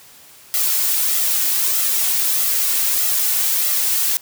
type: noise with flanger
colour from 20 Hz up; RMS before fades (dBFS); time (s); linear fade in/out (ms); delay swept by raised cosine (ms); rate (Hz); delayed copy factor
blue; -18; 0.54-4.17; 0; 1.5 to 2.8; 1.6; +0.5
effects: white hiss -45 dBFS RMS until 4.21 s + high-pass 60 Hz 12 dB/octave